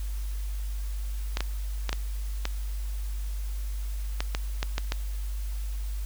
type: clicks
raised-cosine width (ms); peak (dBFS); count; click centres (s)
0.2; -11; 10; 1.371 / 1.406 / 1.893 / 1.929 / 2.454 / 4.205 / 4.349 / 4.629 / 4.781 / 4.921
effects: added 50 Hz sine -29 dBFS peak until 6.05 s + white hiss -49 dBFS RMS until 6.05 s